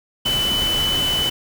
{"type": "tone in noise", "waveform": "sine", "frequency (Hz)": 3001, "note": "F#7", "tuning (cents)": 24, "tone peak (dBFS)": -18, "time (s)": [0.25, 1.3], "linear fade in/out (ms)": 10, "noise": "pink", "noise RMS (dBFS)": -26, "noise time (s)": [0.25, 1.3], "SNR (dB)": 5, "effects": []}